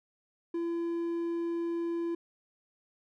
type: tone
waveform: triangle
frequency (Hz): 338.3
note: E4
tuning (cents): +45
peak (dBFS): -28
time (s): 0.54-2.15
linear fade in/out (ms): 5
effects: none